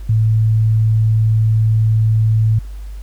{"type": "tone", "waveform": "sine", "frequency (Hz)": 110, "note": "A2", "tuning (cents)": 0, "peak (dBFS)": -10, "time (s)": [0.09, 2.59], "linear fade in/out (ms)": 5, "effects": ["added 50 Hz sine -26 dBFS peak until 3.02 s", "pink hiss -49 dBFS RMS until 3.02 s"]}